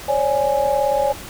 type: tone cluster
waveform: sine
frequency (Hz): 542 / 580 / 831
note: C#5 / D5 / G#5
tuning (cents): -39 / -22 / +1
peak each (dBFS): -20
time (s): 0.08-1.13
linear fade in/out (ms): 10
effects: pink hiss -35 dBFS RMS until 1.29 s